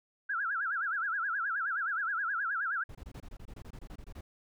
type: tone with vibrato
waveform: sine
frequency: 1480 Hz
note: F#6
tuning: in tune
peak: -30 dBFS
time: 0.29-2.84 s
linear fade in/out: 10 ms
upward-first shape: sine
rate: 9.5 Hz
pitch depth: 210 cents each way
type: noise bursts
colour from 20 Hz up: brown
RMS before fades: -45 dBFS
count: 16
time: 2.89-4.21 s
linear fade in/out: 5 ms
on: 60 ms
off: 24 ms
effects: none